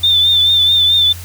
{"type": "tone with vibrato", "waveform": "sine", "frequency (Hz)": 3562, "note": "A7", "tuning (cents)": 21, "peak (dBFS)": -8, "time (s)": [0.03, 1.13], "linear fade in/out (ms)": 10, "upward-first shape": "triangle", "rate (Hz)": 4.6, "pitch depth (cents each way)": 50, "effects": ["added 88 Hz sine -28 dBFS peak until 1.24 s", "white hiss -35 dBFS RMS until 1.24 s"]}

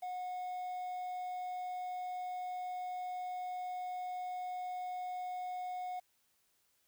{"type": "tone with quantisation", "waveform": "triangle", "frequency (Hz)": 729, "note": "F#5", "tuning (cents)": -26, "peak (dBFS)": -36, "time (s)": [0.02, 6], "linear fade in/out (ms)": 10, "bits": 10, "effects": ["white hiss -75 dBFS RMS until 6.87 s"]}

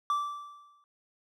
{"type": "tone with exponential decay", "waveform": "triangle", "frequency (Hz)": 1166, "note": "D6", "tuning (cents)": -13, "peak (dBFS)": -22, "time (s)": [0.1, 0.84], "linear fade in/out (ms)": 1, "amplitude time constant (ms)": 160, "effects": []}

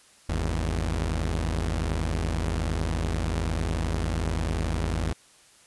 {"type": "tone pair together", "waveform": "sawtooth", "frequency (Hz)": [51.3, 81.4], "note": ["G#1", "E2"], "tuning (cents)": [-21, -21], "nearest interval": "minor sixth", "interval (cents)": 800, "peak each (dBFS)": -24, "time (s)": [0.29, 5.13], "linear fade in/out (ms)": 0, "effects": ["white hiss -56 dBFS RMS until 5.66 s", "resampled to 24000 Hz"]}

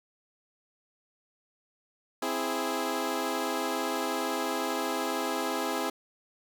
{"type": "chord", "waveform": "15% pulse", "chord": "C augmented", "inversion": "none", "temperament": "equal", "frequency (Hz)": [261.6, 329.6, 415.3], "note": ["C4", "E4", "G#4"], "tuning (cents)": [0, 0, 0], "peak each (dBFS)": -27, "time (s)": [2.22, 5.9], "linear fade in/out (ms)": 5, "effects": ["10-bit"]}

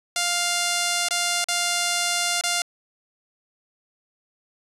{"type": "tone with dropouts", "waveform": "5% pulse", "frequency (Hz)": 700, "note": "F5", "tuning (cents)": 4, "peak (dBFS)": -10, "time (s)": [0.16, 2.62], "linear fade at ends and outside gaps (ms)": 2, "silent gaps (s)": [[1.086, 1.108], [1.443, 1.485], [2.411, 2.437]], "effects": ["resampled to 32000 Hz"]}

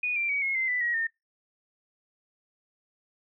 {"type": "tone with pitch steps", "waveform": "sine", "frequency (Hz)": [2467, 2362, 2262, 2166, 2074, 1986.5, 1902.3, 1821.7], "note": ["D#7", "D7", "C#7", "C#7", "C7", "B6", "A#6", "A#6"], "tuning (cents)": [-15, 9, 34, -41, -16, 10, 35, -40], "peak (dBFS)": -25, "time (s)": [0.03, 1.07], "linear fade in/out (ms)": 5, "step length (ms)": 130, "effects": ["noise-tail reverb RT60 0.2 s tail -26 dB re dry"]}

